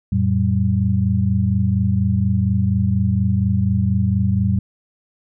sine tone cluster, 90.2 / 114.4 / 193.2 Hz, F#2 / A#2 / G3, -44 / -32 / -25 cents, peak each -19 dBFS, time 0.12-4.59 s, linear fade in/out 5 ms, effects none

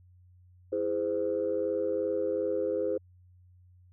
sine chord, E augmented, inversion none, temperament just, 329.6 / 412 / 515 Hz, E4 / G#4 / B#4, 0 / -14 / -28 cents, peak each -34 / -31 / -29 dBFS, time 0.72-2.98 s, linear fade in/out 10 ms, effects tanh soft clip ceiling -19 dBFS + added 90 Hz sine -55 dBFS peak until 3.92 s

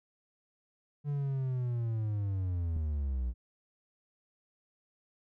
triangle linear sweep, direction down, 146.83 to 58.3 Hz, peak -28 dBFS, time 1.04-3.34 s, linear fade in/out 50 ms
click, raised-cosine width 5 ms, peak -29 dBFS, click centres 2.765 s
effects none

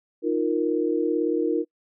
sine chord, Eb suspended second, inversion none, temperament equal, 311.1 / 349.2 / 466.2 Hz, Eb4 / F4 / Bb4, 0 / 0 / 0 cents, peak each -25 dBFS, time 0.22-1.65 s, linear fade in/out 50 ms, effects noise-tail reverb RT60 0.1 s tail -26 dB re dry

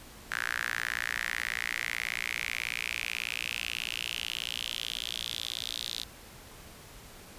sawtooth tone with high-pass filter sweep, 58.27 Hz, A#1, in tune, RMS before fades -35 dBFS, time 0.31-6.04 s, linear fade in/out 10 ms, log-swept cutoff 1600 to 3800 Hz, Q 5, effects pink hiss -50 dBFS RMS until 7.38 s + resampled to 32000 Hz

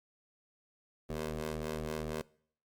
15% pulse ring-modulated tone, 77.78 Hz, D#2, in tune, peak -26 dBFS, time 1.09-2.22 s, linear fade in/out 10 ms, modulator 309 Hz, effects noise-tail reverb RT60 0.6 s tail -23 dB re dry + MP3 96 kbps

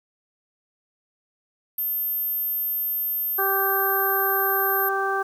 sine tone, 13290 Hz, G#9, in tune, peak -23 dBFS, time 1.78-4.89 s, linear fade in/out 5 ms
harmonic tone, 390 Hz, G4, 9 cents flat, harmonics 1 / 2 / 3 / 4, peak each -27 / -27 / -27 / -27 dBFS, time 3.38-5.23 s, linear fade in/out 10 ms
effects 8-bit

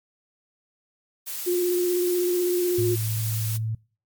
blue noise, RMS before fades -32 dBFS, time 1.26-3.58 s, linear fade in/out 20 ms
sine tone with vibrato, 356.1 Hz, F4, 34 cents sharp, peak -20 dBFS, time 1.46-2.96 s, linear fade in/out 20 ms, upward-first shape sine, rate 16 Hz, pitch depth 19 cents each way
sine tone with pitch glide, 110 to 110.89 Hz, A2 to A2, 0 to +14 cents, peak -24 dBFS, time 2.78-3.75 s, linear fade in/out 5 ms, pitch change +14 cents, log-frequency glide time 3.49-3.58 s
effects noise-tail reverb RT60 0.4 s tail -25 dB re dry + MP3 96 kbps

